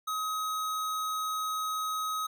square tone, 1267 Hz, D#6, 31 cents sharp, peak -31 dBFS, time 0.07-2.27 s, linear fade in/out 10 ms, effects none

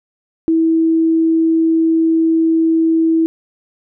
sine tone, 325.3 Hz, E4, 23 cents flat, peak -10 dBFS, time 0.48-3.26 s, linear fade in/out 0 ms, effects none

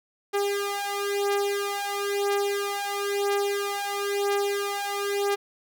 sawtooth beating tone pair, 402.7 / 403.7 Hz, G4 / G#4, +47 / -49 cents, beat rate 1 Hz, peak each -24 dBFS, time 0.33-5.36 s, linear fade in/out 20 ms, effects none

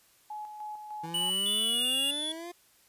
sine tone with tremolo, 847 Hz, G#5, 34 cents sharp, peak -36 dBFS, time 0.3-1.3 s, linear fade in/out 5 ms, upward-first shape square, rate 3.3 Hz, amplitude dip 45%
25% pulse exponential sweep, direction up, 160.8 to 354.8 Hz, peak -35 dBFS, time 1.03-2.52 s, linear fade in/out 10 ms
square tone with pitch glide, 2960 to 2826 Hz, F#7 to F7, 0 to +20 cents, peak -28 dBFS, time 1.14-2.11 s, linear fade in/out 5 ms, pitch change -80 cents, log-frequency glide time 1.67-1.86 s
square tone with vibrato, 3447 Hz, A7, 36 cents flat, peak -32 dBFS, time 1.46-2.32 s, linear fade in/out 2 ms, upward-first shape sine, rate 3.2 Hz, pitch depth 17 cents each way
effects white hiss -63 dBFS RMS until 2.88 s + resampled to 32000 Hz

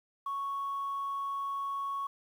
sine tone, 1108.7 Hz, C#6, in tune, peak -31 dBFS, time 0.26-2.07 s, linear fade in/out 5 ms, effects tanh soft clip ceiling -29 dBFS + 10-bit

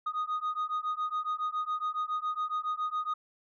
sine beating tone pair, 1238 / 1245.2 Hz, D#6 / D#6, -9 / +1 cents, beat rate 7.2 Hz, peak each -31 dBFS, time 0.06-3.14 s, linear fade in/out 10 ms, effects tanh soft clip ceiling -27 dBFS

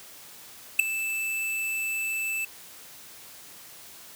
square tone with ADSR envelope, 2637 Hz, E7, in tune, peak -11 dBFS, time 0.79-2.45 s, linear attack 7 ms, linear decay 4 ms, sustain -17 dB, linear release 5 ms, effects white hiss -47 dBFS RMS until 4.15 s + high-pass 60 Hz 12 dB/octave

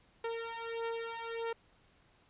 sawtooth beating tone pair, 458.5 / 460.1 Hz, A#4 / A#4, -29 / -23 cents, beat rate 1.6 Hz, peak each -36 / -36 dBFS, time 0.24-1.53 s, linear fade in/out 5 ms, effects pink hiss -67 dBFS RMS until 2.29 s + resampled to 8000 Hz

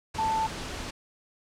sine tone in noise, 883 Hz, A5, 6 cents sharp, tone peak -24 dBFS, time 0.18-0.47 s, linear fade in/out 10 ms, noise pink, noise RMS -36 dBFS, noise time 0.14-0.91 s, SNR +9 dB, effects low-pass 7000 Hz 12 dB/octave

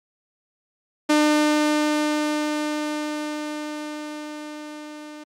sawtooth tone with level ramp, 301.1 Hz, D4, 43 cents sharp, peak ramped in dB -11 to -33 dBFS, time 1.09-5.24 s, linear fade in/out 10 ms, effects low-pass 9000 Hz 12 dB/octave + Opus 48 kbps

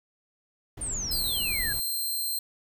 brown noise, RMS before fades -37 dBFS, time 0.77-1.8 s, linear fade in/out 5 ms
sine exponential sweep, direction down, 9180 to 1600 Hz, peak -30 dBFS, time 0.81-1.73 s, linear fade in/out 5 ms
10% pulse tone, 4157 Hz, C8, 12 cents flat, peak -21 dBFS, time 1.11-2.39 s, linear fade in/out 5 ms
effects none

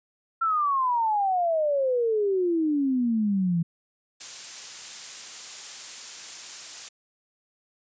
sine exponential sweep, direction down, 1364 to 163.7 Hz, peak -21 dBFS, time 0.41-3.63 s, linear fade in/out 10 ms
blue noise, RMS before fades -34 dBFS, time 4.2-6.89 s, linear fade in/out 10 ms
effects resampled to 16000 Hz

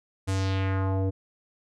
square tone with low-pass filter sweep, 95.9 Hz, G2, 37 cents flat, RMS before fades -26 dBFS, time 0.27-1.11 s, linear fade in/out 20 ms, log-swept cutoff 9700 to 430 Hz, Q 1.8, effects none

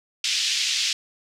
pink band-pass noise, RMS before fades -24 dBFS, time 0.24-0.93 s, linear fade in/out 2 ms, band 2700 to 6200 Hz, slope 24 dB/octave, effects none

